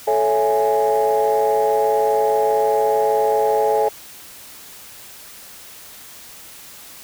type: chord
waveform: sine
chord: A major seventh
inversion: none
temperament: equal with one note detuned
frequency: 436 / 554.4 / 659.3 / 830.6 Hz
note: A4 / C#5 / E5 / G#5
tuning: -16 / 0 / 0 / 0 cents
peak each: -17 / -21 / -22 / -18 dBFS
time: 0.07-3.89 s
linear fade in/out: 10 ms
effects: tanh soft clip ceiling -8 dBFS + white hiss -40 dBFS RMS until 7.03 s